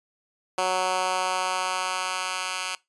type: tone with high-pass filter sweep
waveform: 10% pulse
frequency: 185 Hz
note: F#3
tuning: in tune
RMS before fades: -27 dBFS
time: 0.58-2.75 s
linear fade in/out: 2 ms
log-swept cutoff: 570 to 1800 Hz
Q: 1
effects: noise-tail reverb RT60 0.2 s tail -22 dB re dry + resampled to 24000 Hz